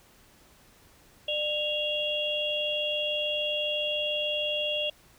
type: tone cluster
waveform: sine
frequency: 598 / 2787 / 3324 Hz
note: D5 / F7 / G#7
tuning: +31 / -4 / +1 cents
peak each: -31 dBFS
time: 1.28-4.9 s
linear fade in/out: 5 ms
effects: pink hiss -58 dBFS RMS until 5.18 s